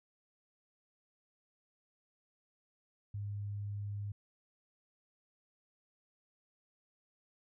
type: tone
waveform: sine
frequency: 102.1 Hz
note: G#2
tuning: 29 cents flat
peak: -37 dBFS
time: 3.14-4.12 s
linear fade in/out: 5 ms
effects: none